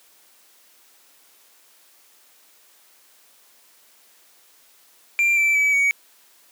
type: tone with pitch steps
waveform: triangle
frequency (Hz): 2373 / 2331 / 2290 / 2249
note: D7 / D7 / D7 / C#7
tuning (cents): +17 / -14 / -44 / +24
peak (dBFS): -14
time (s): 5.19-5.91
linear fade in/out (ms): 0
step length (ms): 180
effects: white hiss -55 dBFS RMS until 6.51 s + high-pass 300 Hz 12 dB/octave